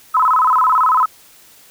sine tone with vibrato, 1139 Hz, C#6, 47 cents sharp, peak -10 dBFS, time 0.14-1.06 s, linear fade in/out 10 ms, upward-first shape square, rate 18 Hz, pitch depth 210 cents each way, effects white hiss -46 dBFS RMS until 1.7 s

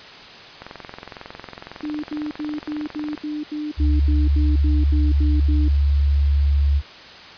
click train, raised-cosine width 0.5 ms, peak -19 dBFS, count 57, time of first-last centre 0.62-3.177 s, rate 21.9 Hz
sine tone bursts, 300.5 Hz, D4, 40 cents sharp, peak -24 dBFS, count 14, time 1.83-5.683 s, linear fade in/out 5 ms, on 200 ms, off 81 ms
sine tone, 71 Hz, C#2, 42 cents sharp, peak -14 dBFS, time 3.77-6.82 s, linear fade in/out 50 ms
effects white hiss -40 dBFS RMS until 7.37 s + resampled to 11025 Hz

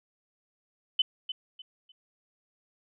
sine tone with echo, 3030 Hz, F#7, 40 cents sharp, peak -20 dBFS, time 0.99-1.02 s, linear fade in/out 5 ms, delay 300 ms, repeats 3, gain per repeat -11 dB, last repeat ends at 1.92 s, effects none

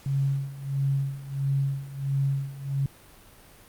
sine tone with tremolo, 137.7 Hz, C#3, 11 cents flat, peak -21 dBFS, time 0.06-2.86 s, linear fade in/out 2 ms, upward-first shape sine, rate 1.5 Hz, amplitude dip 85%, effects pink hiss -52 dBFS RMS until 3.68 s + Opus 48 kbps

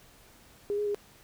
sine tone with pitch steps, 408.8 / 416.2 / 410 Hz, G#4 / G#4 / G#4, -27 / +4 / -22 cents, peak -27 dBFS, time 0.7-0.946 s, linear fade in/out 0 ms, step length 82 ms, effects pink hiss -57 dBFS RMS until 1.23 s

